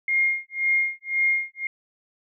sine tone with tremolo, 2131 Hz, C7, 31 cents sharp, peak -17 dBFS, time 0.08-1.67 s, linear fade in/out 2 ms, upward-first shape sine, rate 1.9 Hz, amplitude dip 100%, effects none

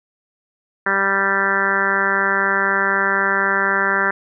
harmonic tone, 196 Hz, G3, in tune, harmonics 1 / 2 / 3 / 4 / 5 / 6 / 7 / 8 / 9 / 10, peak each -30 / -26 / -29 / -30 / -25 / -28 / -22 / -21 / -21 / -28 dBFS, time 0.86-4.11 s, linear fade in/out 5 ms, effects none

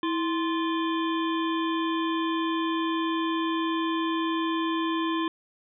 harmonic tone with a mistuned harmonic, 347.7 Hz, F4, 8 cents flat, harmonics 1 / 3 / 5 / 7 / 9 / 10, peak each -26 / -30 / -38 / -43 / -39 / -41 dBFS, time 0.03-5.28 s, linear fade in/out 2 ms, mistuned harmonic 1, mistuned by -110 cents, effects none

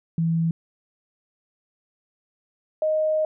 sine tone pair in turn, 164.81 / 622.2 Hz, E3 / D#5, 0 / 0 cents, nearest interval octave + major seventh, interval 2300 cents, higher second, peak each -19 dBFS, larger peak neither, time 0.18-0.51 / 2.82-3.25 s, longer second, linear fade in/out 2 ms, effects none

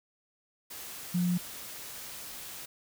sine tone in noise, 177.3 Hz, F3, 26 cents sharp, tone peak -25 dBFS, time 1.14-1.38 s, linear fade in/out 10 ms, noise white, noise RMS -43 dBFS, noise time 0.7-2.66 s, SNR +15 dB, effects none

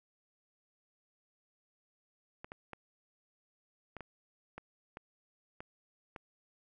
clicks, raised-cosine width 0.5 ms, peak -29 dBFS, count 9, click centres 2.445 / 2.519 / 2.733 / 3.967 / 4.007 / 4.58 / 4.971 / 5.605 / 6.162 s, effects none

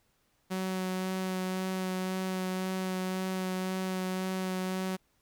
sawtooth tone with vibrato, 186.6 Hz, F#3, 15 cents sharp, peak -27 dBFS, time 0.5-4.97 s, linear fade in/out 20 ms, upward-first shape sine, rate 1.9 Hz, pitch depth 11 cents each way, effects pink hiss -72 dBFS RMS until 5.21 s

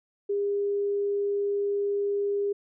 sine tone, 404.3 Hz, G#4, 46 cents flat, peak -24 dBFS, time 0.29-2.53 s, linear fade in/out 10 ms, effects none

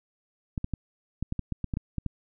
clicks, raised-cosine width 5 ms, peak -17 dBFS, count 12, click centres 0.578 / 0.644 / 0.737 / 1.226 / 1.324 / 1.393 / 1.523 / 1.643 / 1.738 / 1.771 / 1.983 / 2.063 s, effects none

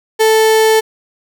35% pulse tone, 440 Hz, A4, in tune, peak -6 dBFS, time 0.19-0.81 s, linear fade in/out 20 ms, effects none

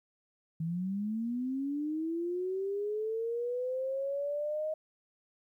sine linear sweep, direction up, 158.3 to 628 Hz, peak -31 dBFS, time 0.6-4.74 s, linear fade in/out 5 ms, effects 12-bit

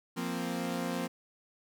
sawtooth chord, F suspended fourth, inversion none, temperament equal, 174.61 / 233.1 / 261.6 Hz, F3 / Bb3 / C4, 0 / 0 / 0 cents, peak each -33 dBFS, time 0.16-1.08 s, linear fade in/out 20 ms, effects none

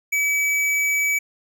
square tone, 2288 Hz, D7, 46 cents flat, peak -19 dBFS, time 0.12-1.19 s, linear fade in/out 10 ms, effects none

